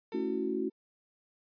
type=tone with exponential decay; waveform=30% pulse; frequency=449 Hz; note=A4; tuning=35 cents sharp; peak=-39 dBFS; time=0.12-0.72 s; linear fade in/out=1 ms; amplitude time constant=130 ms
type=chord; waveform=sine; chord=F# minor seventh; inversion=first; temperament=equal; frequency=220 / 277.2 / 329.6 / 370 Hz; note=A3 / C#4 / E4 / F#4; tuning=0 / 0 / 0 / 0 cents; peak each=-37 / -36 / -36 / -33 dBFS; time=0.13-0.7 s; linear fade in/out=20 ms
effects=resampled to 11025 Hz